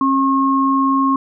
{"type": "tone pair together", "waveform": "sine", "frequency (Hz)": [270.4, 1081.6], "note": ["C#4", "C#6"], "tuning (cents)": [-43, -43], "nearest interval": "2 octaves", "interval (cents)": 2400, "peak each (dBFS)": -15, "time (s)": [0.01, 1.16], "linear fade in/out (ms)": 2, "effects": []}